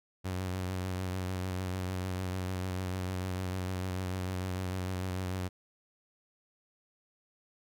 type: tone with vibrato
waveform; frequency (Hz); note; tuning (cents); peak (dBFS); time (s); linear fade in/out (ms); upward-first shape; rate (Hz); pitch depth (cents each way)
sawtooth; 92.5; F#2; 0; -29; 0.24-5.49; 20; sine; 6.7; 33
effects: none